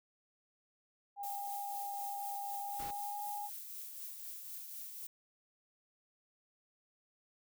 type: tone with pitch glide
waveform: sine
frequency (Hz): 806 to 823.4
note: G5 to G#5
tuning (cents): +48 to -15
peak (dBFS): -39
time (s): 1.16-3.5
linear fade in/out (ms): 50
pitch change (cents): +37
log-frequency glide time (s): 2.6-3.3
type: noise with tremolo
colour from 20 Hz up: violet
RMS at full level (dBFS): -45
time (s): 1.23-5.07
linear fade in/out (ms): 5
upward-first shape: triangle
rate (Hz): 4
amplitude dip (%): 40
type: noise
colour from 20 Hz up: pink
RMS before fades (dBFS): -49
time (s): 2.79-2.91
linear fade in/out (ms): 5
effects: none